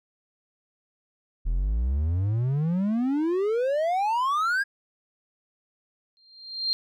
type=exponential sweep; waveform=triangle; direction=up; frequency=38.83 to 1661.2 Hz; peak=-20 dBFS; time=1.45-4.64 s; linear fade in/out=20 ms
type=tone with exponential growth; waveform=sine; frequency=4186 Hz; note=C8; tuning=in tune; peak=-20 dBFS; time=6.17-6.73 s; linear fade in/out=0 ms; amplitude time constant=120 ms
effects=none